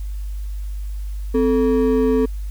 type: ring-modulated tone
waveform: triangle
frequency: 349.2 Hz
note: F4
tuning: in tune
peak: -9 dBFS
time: 1.34-2.26 s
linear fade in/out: 10 ms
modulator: 91.4 Hz
effects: added 50 Hz sine -24 dBFS peak until 2.5 s + white hiss -51 dBFS RMS until 2.5 s